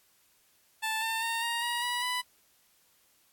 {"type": "tone with pitch steps", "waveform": "15% pulse", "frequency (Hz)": [880, 898, 916.3, 935, 954.1, 973.6, 993.5], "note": ["A5", "A5", "A#5", "A#5", "A#5", "B5", "B5"], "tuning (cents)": [0, 35, -30, 5, 40, -25, 10], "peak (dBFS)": -23, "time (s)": [0.82, 2.22], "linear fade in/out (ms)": 20, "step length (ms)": 200, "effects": ["white hiss -66 dBFS RMS until 3.32 s", "AAC 64 kbps"]}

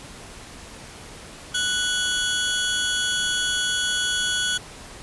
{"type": "tone pair together", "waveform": "sawtooth", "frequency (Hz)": [1480, 3359], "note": ["F#6", "G#7"], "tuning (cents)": [0, 19], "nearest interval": "octave + major second", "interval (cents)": 1419, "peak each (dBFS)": -21, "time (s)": [1.54, 4.58], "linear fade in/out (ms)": 10, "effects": ["pink hiss -41 dBFS RMS until 5.02 s", "resampled to 24000 Hz"]}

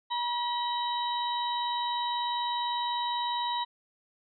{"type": "harmonic tone with a mistuned harmonic", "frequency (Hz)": 961, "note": "B5", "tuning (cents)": -48, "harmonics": [1, 2, 3, 4], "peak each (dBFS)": [-29, -43, -42, -35], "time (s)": [0.1, 3.65], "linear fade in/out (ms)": 20, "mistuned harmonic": 3, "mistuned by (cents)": 97, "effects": []}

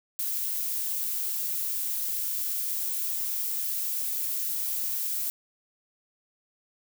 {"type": "noise", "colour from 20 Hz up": "violet", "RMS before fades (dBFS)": -30, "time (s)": [0.19, 5.3], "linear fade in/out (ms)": 0, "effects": []}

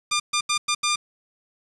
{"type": "tone bursts at uneven times", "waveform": "10% pulse", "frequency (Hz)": 1201, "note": "D6", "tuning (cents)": 38, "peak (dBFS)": -12, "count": 5, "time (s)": [[0.11, 0.2], [0.33, 0.41], [0.49, 0.58], [0.68, 0.75], [0.83, 0.96]], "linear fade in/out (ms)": 10, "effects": ["resampled to 24000 Hz", "7-bit"]}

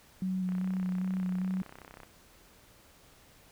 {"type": "tone with vibrato", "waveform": "sine", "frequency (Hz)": 185, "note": "F#3", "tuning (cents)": 0, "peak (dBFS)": -29, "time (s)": [0.22, 1.62], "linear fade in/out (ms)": 2, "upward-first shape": "square", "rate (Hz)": 2.5, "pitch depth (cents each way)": 16}
{"type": "click train", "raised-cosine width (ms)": 0.5, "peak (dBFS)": -32, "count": 51, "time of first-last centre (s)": [0.49, 2.033], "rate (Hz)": 32.4}
{"effects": ["pink hiss -59 dBFS RMS until 3.51 s"]}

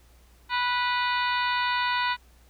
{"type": "harmonic tone with a mistuned harmonic", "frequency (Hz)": 491.5, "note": "B4", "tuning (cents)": -8, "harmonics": [2, 3, 4, 5, 6, 7, 8, 9], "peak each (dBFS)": [-26, -30, -32, -34, -36, -37, -38, -39], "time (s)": [0.49, 2.17], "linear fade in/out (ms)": 50, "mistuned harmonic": 7, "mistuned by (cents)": 80, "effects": ["added 60 Hz sine -54 dBFS peak until 2.49 s", "pink hiss -61 dBFS RMS until 2.49 s"]}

